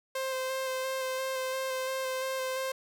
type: tone with vibrato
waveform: sawtooth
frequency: 523.3 Hz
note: C5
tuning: in tune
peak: -27 dBFS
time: 0.15-2.72 s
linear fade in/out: 5 ms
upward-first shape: square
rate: 2.9 Hz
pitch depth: 13 cents each way
effects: none